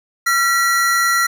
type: tone pair together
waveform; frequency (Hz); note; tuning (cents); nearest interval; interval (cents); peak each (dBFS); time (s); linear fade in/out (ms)
square; 1365 / 1937; F6 / B6; -40 / -34; tritone; 606; -17; 0.26-1.27; 10
effects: none